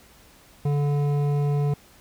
sine tone with hard clipping, 144.6 Hz, D3, 27 cents flat, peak -22 dBFS, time 0.65-1.74 s, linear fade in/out 5 ms, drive 11 dB, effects pink hiss -53 dBFS RMS until 2 s

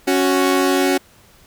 sawtooth tone pair together, 277.2 / 370 Hz, C#4 / F#4, 0 / 0 cents, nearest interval perfect fourth, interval 500 cents, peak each -13 dBFS, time 0.07-0.98 s, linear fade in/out 10 ms, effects pink hiss -50 dBFS RMS until 1.46 s

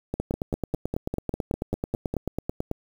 two click trains, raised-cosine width 2 ms, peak -14 / -13 dBFS, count 11 / 24, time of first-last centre 0.14-2.14 / 0.2-2.714 s, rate 5 / 9.15 Hz, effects 7-bit

